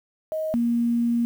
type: tone pair in turn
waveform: sine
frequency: 629 / 235.6 Hz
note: D#5 / A#3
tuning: +19 / +19 cents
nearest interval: octave + perfect fourth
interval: 1700 cents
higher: first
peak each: -24 / -19 dBFS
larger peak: second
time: 0.32-0.54 / 0.54-1.25 s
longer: second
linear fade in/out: 0 ms
effects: 8-bit